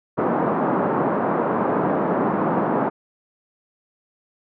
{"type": "band-pass noise", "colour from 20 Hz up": "pink", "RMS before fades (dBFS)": -21, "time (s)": [0.17, 2.9], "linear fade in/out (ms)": 20, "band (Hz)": [180, 1200], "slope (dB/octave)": 24, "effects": []}